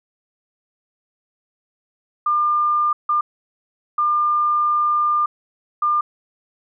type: tone bursts at uneven times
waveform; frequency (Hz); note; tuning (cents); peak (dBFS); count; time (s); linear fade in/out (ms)
sine; 1200; D6; +37; -15; 4; 2.26-2.93 / 3.09-3.21 / 3.98-5.26 / 5.82-6.01; 5
effects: none